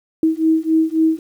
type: beating tone pair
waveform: sine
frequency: 318.4 / 322.1 Hz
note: D#4 / E4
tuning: +40 / -40 cents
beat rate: 3.7 Hz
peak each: -16 dBFS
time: 0.23-1.19 s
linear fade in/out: 2 ms
effects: 8-bit